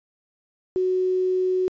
sine tone with quantisation, 370 Hz, F#4, in tune, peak -19 dBFS, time 0.76-1.68 s, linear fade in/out 0 ms, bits 8, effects resampled to 16000 Hz

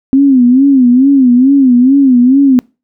sine tone with vibrato, 260.7 Hz, C4, 6 cents flat, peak -3 dBFS, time 0.13-2.59 s, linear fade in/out 0 ms, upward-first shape sine, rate 2.3 Hz, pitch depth 130 cents each way, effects noise-tail reverb RT60 0.3 s tail -26 dB re dry

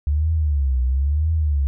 sine tone with vibrato, 71.1 Hz, C#2, 45 cents sharp, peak -16 dBFS, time 0.07-1.67 s, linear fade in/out 0 ms, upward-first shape triangle, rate 1 Hz, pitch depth 240 cents each way, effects none

